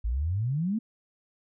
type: exponential sweep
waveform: sine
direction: up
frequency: 51.9 to 233.1 Hz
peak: -25 dBFS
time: 0.04-0.79 s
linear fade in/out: 10 ms
effects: none